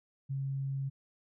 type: tone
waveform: sine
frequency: 136.3 Hz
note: C#3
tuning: 29 cents flat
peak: -32 dBFS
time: 0.29-0.9 s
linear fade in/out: 20 ms
effects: none